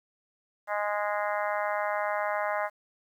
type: harmonic tone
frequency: 207.1 Hz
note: G#3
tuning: 5 cents flat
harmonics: 3 / 4 / 5 / 6 / 7 / 8 / 9 / 10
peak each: -31 / -33 / -35 / -37 / -38 / -39 / -40 / -41 dBFS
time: 0.67-2.7 s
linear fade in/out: 50 ms
effects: 10-bit